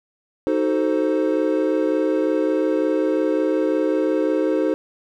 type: chord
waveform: triangle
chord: D# diminished seventh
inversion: none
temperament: equal with one note detuned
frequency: 311.1 / 374.5 / 440 / 523.3 Hz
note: D#4 / F#4 / A4 / C5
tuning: 0 / +21 / 0 / 0 cents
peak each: -19 / -23 / -22 / -21 dBFS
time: 0.47-4.74 s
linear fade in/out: 0 ms
effects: none